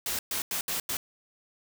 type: noise bursts at uneven times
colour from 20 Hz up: white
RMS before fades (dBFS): -31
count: 5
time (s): 0.06-0.19 / 0.31-0.42 / 0.51-0.61 / 0.68-0.8 / 0.89-0.97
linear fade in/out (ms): 2
effects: none

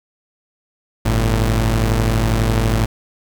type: tone pair together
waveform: sawtooth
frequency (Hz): 50.05 / 112.2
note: G1 / A2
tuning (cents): +37 / +34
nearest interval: octave + major second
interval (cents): 1397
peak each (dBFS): -13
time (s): 1.05-2.86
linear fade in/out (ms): 10
effects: 8-bit

